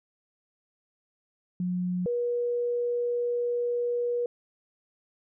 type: tone pair in turn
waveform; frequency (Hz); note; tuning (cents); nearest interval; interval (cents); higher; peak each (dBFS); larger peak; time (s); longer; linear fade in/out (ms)
sine; 180 / 481.6; F#3 / B4; -47 / -44; octave + perfect fourth; 1703; second; -26 / -25; second; 1.6-2.06 / 2.06-4.26; second; 2
effects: none